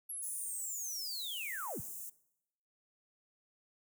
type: linear sweep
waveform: sine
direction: down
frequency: 11380 to 46.19 Hz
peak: -39 dBFS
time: 0.09-1.81 s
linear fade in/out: 10 ms
type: high-pass noise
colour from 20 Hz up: white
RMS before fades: -45 dBFS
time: 0.22-2.1 s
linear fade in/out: 10 ms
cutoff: 6700 Hz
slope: 48 dB/octave
effects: noise-tail reverb RT60 0.8 s tail -20 dB re dry